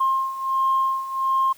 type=beating tone pair; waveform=sine; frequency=1063 / 1064.4 Hz; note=C6 / C6; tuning=+27 / +29 cents; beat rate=1.4 Hz; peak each=-24 / -20 dBFS; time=0-1.53 s; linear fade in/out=10 ms; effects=tanh soft clip ceiling -12 dBFS + white hiss -51 dBFS RMS until 1.57 s